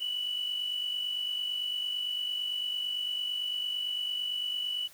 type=tone with amplitude modulation; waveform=sine; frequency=2960 Hz; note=F#7; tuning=in tune; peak=-27 dBFS; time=0-4.88 s; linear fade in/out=20 ms; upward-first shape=sine; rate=48.9 Hz; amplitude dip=55%; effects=tanh soft clip ceiling -24 dBFS + white hiss -55 dBFS RMS until 4.93 s